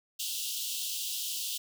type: high-pass noise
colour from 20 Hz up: pink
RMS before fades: -35 dBFS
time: 0.19-1.58 s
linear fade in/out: 10 ms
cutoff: 2800 Hz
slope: 96 dB/octave
effects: none